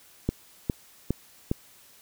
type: click train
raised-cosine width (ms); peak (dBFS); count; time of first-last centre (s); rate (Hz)
3; -11; 4; 0.29-1.514; 2.45
effects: white hiss -55 dBFS RMS until 2.01 s